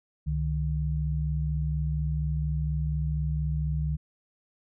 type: tone pair together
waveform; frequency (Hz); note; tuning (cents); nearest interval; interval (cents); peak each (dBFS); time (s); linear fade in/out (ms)
sine; 68.08 / 152.3; C#2 / D#3; -31 / -37; octave + major second; 1394; -28 / -28; 0.26-3.97; 20
effects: none